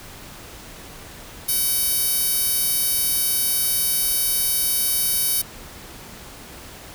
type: tone with high-pass filter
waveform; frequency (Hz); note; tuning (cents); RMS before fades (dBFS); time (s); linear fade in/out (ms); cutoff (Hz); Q
10% pulse; 760; F#5; +46; -21; 1.48-5.42; 10; 9000; 1
effects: pink hiss -40 dBFS RMS until 6.94 s